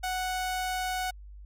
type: tone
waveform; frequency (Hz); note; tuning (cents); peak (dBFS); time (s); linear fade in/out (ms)
sawtooth; 740; F#5; 0; -25; 0.03-1.11; 10
effects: added 50 Hz sine -43 dBFS peak until 1.45 s + MP3 64 kbps